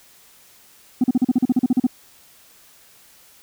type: tone bursts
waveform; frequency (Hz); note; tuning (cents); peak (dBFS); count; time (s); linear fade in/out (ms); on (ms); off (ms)
sine; 251.6; B3; +32; -10; 13; 1.01-1.868; 5; 30; 39
effects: tanh soft clip ceiling -11 dBFS + white hiss -51 dBFS RMS until 3.42 s